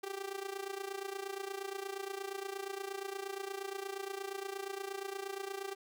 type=tone with amplitude modulation; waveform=sawtooth; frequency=392 Hz; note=G4; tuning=in tune; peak=-32 dBFS; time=0.03-5.75 s; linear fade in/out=10 ms; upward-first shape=sine; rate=28.5 Hz; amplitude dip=80%; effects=none